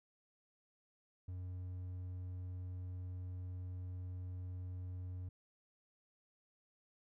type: tone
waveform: triangle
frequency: 91 Hz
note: F#2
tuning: 28 cents flat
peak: -40 dBFS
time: 1.28-5.29 s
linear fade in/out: 5 ms
effects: none